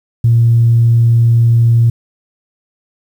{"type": "tone", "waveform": "sine", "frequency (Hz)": 116.54, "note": "A#2", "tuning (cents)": 0, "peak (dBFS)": -5, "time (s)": [0.24, 1.9], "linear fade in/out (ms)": 5, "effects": ["tanh soft clip ceiling -1 dBFS", "7-bit"]}